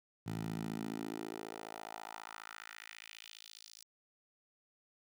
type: tone with high-pass filter sweep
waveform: 10% pulse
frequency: 54.7 Hz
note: A1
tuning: 9 cents flat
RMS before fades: -45 dBFS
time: 0.26-3.84 s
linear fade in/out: 10 ms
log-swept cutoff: 120 to 5500 Hz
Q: 2.1
effects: none